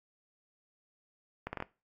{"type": "accelerating click train", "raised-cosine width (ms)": 0.5, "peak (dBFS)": -21, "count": 5, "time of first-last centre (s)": [1.47, 1.624], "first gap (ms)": 60, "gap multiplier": 0.71, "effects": ["noise-tail reverb RT60 0.3 s tail -20 dB re dry", "AAC 48 kbps"]}